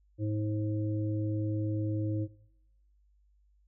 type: harmonic tone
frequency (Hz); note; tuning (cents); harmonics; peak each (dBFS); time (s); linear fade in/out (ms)
106.4; G#2; +42; 1 / 3 / 5; -30 / -34 / -42; 0.18-2.28; 50
effects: noise-tail reverb RT60 0.8 s tail -19 dB re dry + added 50 Hz sine -63 dBFS peak until 3.67 s